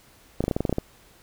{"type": "clicks", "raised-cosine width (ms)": 2, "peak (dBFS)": -10, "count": 10, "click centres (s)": [0.406, 0.44, 0.481, 0.512, 0.565, 0.606, 0.652, 0.695, 0.727, 0.784], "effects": ["pink hiss -55 dBFS RMS until 1.22 s"]}